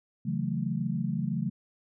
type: chord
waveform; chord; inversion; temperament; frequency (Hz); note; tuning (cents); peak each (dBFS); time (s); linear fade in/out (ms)
sine; F# minor seventh; second; equal with one note detuned; 138.59 / 164.81 / 186.07 / 220; C#3 / E3 / F#3 / A3; 0 / 0 / +10 / 0; -33; 0.25-1.5; 10
effects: none

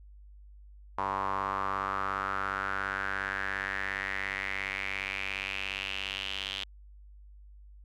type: tone with band-pass filter sweep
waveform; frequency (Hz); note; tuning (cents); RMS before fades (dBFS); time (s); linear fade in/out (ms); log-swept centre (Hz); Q
sawtooth; 97.2; G2; -14; -34; 0.98-6.64; 5; 1000 to 3200; 5.1
effects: added 50 Hz sine -49 dBFS peak until 7.84 s

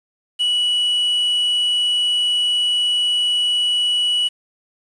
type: tone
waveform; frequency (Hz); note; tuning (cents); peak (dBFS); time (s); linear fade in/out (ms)
triangle; 2939; F#7; -12; -14; 0.39-4.29; 20
effects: resampled to 24000 Hz + 7-bit

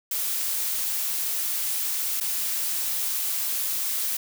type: noise with dropouts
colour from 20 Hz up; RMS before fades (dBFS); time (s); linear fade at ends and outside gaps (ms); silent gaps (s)
blue; -27; 0.11-4.17; 5; 2.202-2.208
effects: none

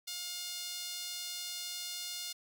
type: tone with high-pass filter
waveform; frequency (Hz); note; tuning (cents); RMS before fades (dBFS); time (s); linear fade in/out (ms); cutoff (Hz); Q
sawtooth; 711; F5; +31; -41; 0.07-2.33; 10; 4000; 1.5
effects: none

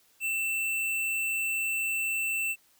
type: tone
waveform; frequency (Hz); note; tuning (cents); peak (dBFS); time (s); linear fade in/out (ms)
square; 2674; E7; +24; -28; 0.2-2.56; 50
effects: white hiss -64 dBFS RMS until 2.79 s

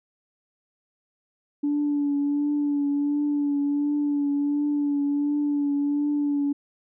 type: tone with vibrato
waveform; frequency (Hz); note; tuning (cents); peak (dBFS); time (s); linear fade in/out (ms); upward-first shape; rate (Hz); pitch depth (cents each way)
sine; 288.8; D4; -29; -20; 1.63-6.53; 10; triangle; 1.4; 29
effects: tanh soft clip ceiling -17 dBFS

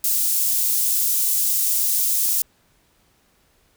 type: high-pass noise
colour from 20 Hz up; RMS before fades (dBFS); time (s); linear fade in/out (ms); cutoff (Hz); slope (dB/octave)
white; -20; 0.04-2.42; 2; 7300; 12
effects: pink hiss -61 dBFS RMS until 3.76 s

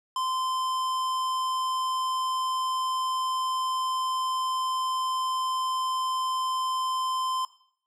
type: tone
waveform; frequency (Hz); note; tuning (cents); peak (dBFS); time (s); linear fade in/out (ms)
square; 1035; C6; -19; -27; 0.16-7.45; 2
effects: noise-tail reverb RT60 0.6 s tail -17 dB re dry + low-pass 9000 Hz 12 dB/octave

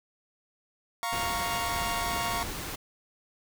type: chord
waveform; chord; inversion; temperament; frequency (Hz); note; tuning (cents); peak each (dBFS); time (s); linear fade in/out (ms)
sawtooth; Bb minor; second; equal; 698.5 / 932.3 / 1108.7; F5 / Bb5 / Db6; 0 / 0 / 0; -30; 1.03-2.43; 0
type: noise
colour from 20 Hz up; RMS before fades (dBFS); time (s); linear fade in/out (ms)
pink; -36; 1.12-2.76; 10
effects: none

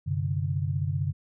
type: tone cluster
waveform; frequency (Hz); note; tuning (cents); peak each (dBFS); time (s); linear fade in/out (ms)
sine; 95.4 / 130.9 / 146.5; G2 / C3 / D3; -47 / +1 / -4; -29 / -31 / -29; 0.06-1.13; 20
effects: none

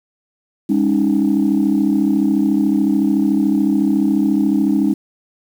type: chord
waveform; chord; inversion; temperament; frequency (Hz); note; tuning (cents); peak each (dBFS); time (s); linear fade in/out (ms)
sine; Ab suspended fourth; none; equal with one note detuned; 203.8 / 277.2 / 311.1; Ab3 / Db4 / Eb4; -32 / 0 / 0; -16; 0.69-4.94; 10
effects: tanh soft clip ceiling -6 dBFS + 7-bit

